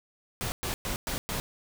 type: noise bursts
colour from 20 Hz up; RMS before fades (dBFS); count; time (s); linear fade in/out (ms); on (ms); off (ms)
pink; -32; 5; 0.41-1.4; 0; 110; 110
effects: none